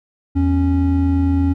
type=tone pair together; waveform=triangle; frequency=82.58 / 276.5 Hz; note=E2 / C#4; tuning=+4 / -4 cents; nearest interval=octave + major sixth; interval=2092 cents; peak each=-14 dBFS; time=0.35-1.54 s; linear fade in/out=20 ms; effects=none